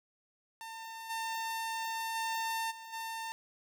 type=tone with level steps; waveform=sawtooth; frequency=902 Hz; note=A5; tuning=43 cents sharp; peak=-39 / -31 / -29 / -42 / -34 dBFS; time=0.61-3.32 s; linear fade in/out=0 ms; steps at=1.09 / 2.14 / 2.7 / 2.92 s; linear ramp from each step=20 ms; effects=none